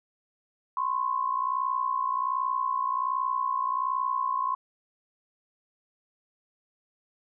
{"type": "tone pair together", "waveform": "sine", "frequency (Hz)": [1021, 1082.3], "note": ["C6", "C#6"], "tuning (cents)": [-43, -42], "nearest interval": "minor second", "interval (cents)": 101, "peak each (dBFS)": -28, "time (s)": [0.77, 4.55], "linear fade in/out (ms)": 2, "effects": []}